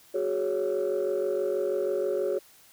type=chord; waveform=sine; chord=F# suspended second; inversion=none; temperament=just; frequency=370 / 416.2 / 555 Hz; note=F#4 / G#4 / C#5; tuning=0 / +4 / +2 cents; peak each=-28 dBFS; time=0.14-2.39 s; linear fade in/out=10 ms; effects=tanh soft clip ceiling -20 dBFS + white hiss -56 dBFS RMS until 2.72 s